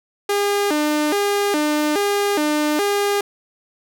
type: tone with vibrato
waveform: sawtooth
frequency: 349.2 Hz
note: F4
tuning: in tune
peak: -13 dBFS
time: 0.29-3.21 s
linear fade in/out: 5 ms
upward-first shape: square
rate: 1.2 Hz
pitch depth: 260 cents each way
effects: none